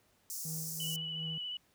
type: high-pass noise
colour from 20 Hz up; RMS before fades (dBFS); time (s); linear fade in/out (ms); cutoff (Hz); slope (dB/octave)
pink; -41; 0.3-0.96; 0; 5400; 48
type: tone with tremolo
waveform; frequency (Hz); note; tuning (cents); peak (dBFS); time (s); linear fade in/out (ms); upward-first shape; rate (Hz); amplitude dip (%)
triangle; 160; D#3; +49; -37; 0.45-1.38; 2; sine; 2.7; 55
type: tone with vibrato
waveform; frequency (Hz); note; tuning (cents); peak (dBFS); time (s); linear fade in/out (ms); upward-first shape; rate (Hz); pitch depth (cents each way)
sine; 2960; F#7; 0; -37; 0.8-1.57; 2; square; 14; 17
effects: pink hiss -70 dBFS RMS until 1.74 s + high-pass 60 Hz 12 dB/octave